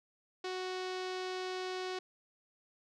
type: tone with low-pass filter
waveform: sawtooth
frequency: 370 Hz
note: F#4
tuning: in tune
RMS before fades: -39 dBFS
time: 0.44-1.99 s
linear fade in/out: 5 ms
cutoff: 4700 Hz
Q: 1.7
effects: none